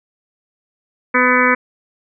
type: harmonic tone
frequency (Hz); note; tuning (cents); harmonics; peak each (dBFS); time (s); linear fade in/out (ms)
250.7; B3; +26; 1 / 2 / 4 / 5 / 6 / 7 / 8 / 9; -19 / -19 / -19 / -19 / -19 / -19 / -19 / -19; 1.14-1.55; 10
effects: none